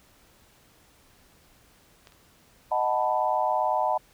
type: clicks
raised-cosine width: 0.2 ms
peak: -30 / -36 dBFS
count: 2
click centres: 2.072 / 2.122 s
type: chord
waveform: sine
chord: B dominant seventh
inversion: first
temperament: equal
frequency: 622.3 / 740 / 880 / 987.8 Hz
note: D#5 / F#5 / A5 / B5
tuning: 0 / 0 / 0 / 0 cents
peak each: -28 / -27 / -27 / -29 dBFS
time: 2.71-3.98 s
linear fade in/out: 10 ms
effects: pink hiss -59 dBFS RMS until 4.13 s